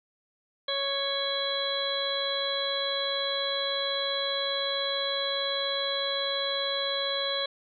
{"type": "harmonic tone with a mistuned harmonic", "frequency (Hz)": 554.4, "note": "C#5", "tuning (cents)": 0, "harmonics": [1, 2, 3, 4, 6, 7], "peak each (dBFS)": [-32, -37, -38, -42, -32, -32], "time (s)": [0.68, 7.46], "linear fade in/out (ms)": 5, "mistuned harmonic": 7, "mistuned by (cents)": 49, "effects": []}